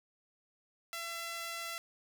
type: tone with high-pass filter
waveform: sawtooth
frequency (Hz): 674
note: E5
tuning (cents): +38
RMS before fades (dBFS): -41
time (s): 0.93-1.78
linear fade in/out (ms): 0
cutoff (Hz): 1500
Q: 0.81
effects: none